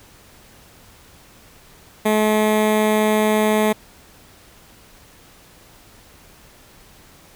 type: tone with notch filter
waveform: 15% pulse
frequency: 214.5 Hz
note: A3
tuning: 44 cents flat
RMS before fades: -17 dBFS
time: 2.05-3.73 s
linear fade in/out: 10 ms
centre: 5100 Hz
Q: 1.3
effects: pink hiss -48 dBFS RMS until 7.35 s